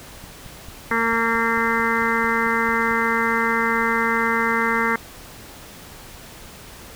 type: click train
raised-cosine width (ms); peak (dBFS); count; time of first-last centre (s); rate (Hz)
5; -26; 13; 0.24-2.913; 4.49
type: harmonic tone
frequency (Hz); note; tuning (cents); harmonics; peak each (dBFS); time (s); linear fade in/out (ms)
228.9; A#3; -31; 1 / 2 / 4 / 5 / 6 / 7 / 8 / 9; -26 / -26 / -26 / -26 / -26 / -26 / -26 / -26; 0.91-4.96; 2
effects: pink hiss -41 dBFS RMS until 6.95 s